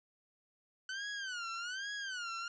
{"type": "tone with vibrato", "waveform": "sawtooth", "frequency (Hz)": 1499, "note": "F#6", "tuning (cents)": 22, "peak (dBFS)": -35, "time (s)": [0.89, 2.48], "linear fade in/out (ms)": 2, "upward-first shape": "sine", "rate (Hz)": 1.2, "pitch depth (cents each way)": 180, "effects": ["resampled to 16000 Hz", "12-bit"]}